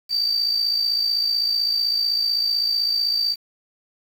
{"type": "tone with amplitude modulation", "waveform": "sine", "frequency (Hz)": 4638, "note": "D8", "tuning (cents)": -22, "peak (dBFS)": -14, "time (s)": [0.09, 3.36], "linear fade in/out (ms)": 50, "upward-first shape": "sine", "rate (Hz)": 55.8, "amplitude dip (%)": 65, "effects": ["tanh soft clip ceiling -15 dBFS", "7-bit"]}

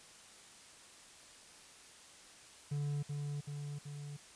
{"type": "tone with echo", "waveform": "triangle", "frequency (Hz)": 144.9, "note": "D3", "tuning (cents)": -23, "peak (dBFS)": -32, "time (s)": [2.71, 3.03], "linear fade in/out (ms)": 10, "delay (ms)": 380, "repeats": 3, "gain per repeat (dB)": -3, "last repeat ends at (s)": 4.17, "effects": ["white hiss -57 dBFS RMS until 4.35 s", "resampled to 22050 Hz"]}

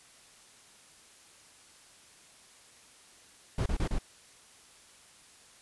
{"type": "noise bursts", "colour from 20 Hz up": "brown", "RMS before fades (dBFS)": -29, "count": 4, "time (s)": [3.58, 3.987], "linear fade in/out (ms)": 5, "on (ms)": 80, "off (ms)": 29, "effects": ["white hiss -57 dBFS RMS until 5.61 s", "resampled to 24000 Hz"]}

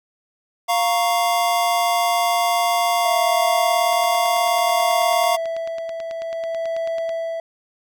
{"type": "chord", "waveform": "square", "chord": "Bb minor", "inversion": "second", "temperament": "equal", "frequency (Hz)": [698.5, 932.3, 1108.7], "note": ["F5", "Bb5", "Db6"], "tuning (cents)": [0, 0, 0], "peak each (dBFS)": [-19, -25, -25], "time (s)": [0.68, 5.37], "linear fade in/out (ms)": 20}
{"type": "tone with tremolo", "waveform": "triangle", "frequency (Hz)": 660, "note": "E5", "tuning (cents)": 2, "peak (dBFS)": -19, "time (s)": [3.05, 7.4], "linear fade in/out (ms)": 2, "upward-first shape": "sine", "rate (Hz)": 0.59, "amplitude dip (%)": 45}
{"type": "click train", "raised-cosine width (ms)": 0.2, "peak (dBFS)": -20, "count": 30, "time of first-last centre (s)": [3.93, 7.092], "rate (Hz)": 9.17}
{"effects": []}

